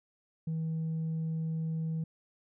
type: tone with tanh clipping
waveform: triangle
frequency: 160.9 Hz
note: E3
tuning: 42 cents flat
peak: -31 dBFS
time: 0.47-2.04 s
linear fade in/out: 5 ms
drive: 6 dB
effects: none